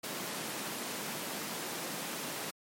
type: high-pass noise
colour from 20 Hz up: pink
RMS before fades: -39 dBFS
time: 0.03-2.51 s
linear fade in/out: 10 ms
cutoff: 170 Hz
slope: 24 dB/octave
effects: MP3 64 kbps